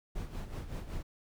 brown noise with tremolo, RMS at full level -37 dBFS, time 0.15-1.03 s, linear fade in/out 10 ms, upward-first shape sine, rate 5.3 Hz, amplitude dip 65%, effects none

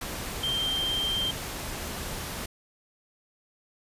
sine tone in noise, 3159 Hz, G7, 13 cents sharp, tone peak -26 dBFS, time 0.43-1.31 s, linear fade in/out 5 ms, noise pink, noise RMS -35 dBFS, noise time 0.01-2.46 s, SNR +6 dB, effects resampled to 32000 Hz

